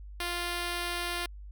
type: tone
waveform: 5% pulse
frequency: 349.2 Hz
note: F4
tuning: in tune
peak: -20 dBFS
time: 0.2-1.26 s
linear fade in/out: 2 ms
effects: added 50 Hz sine -42 dBFS peak until 1.51 s